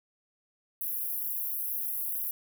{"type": "high-pass noise", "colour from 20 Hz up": "pink", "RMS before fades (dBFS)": -33, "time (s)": [0.81, 2.31], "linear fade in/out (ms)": 2, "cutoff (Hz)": 11000, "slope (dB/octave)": 96, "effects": []}